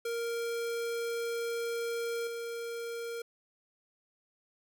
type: tone with level steps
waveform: square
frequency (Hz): 466.2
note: A#4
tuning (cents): 0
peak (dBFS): -33 / -37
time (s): 0.05-3.22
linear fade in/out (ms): 5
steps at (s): 2.27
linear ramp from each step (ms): 2
effects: none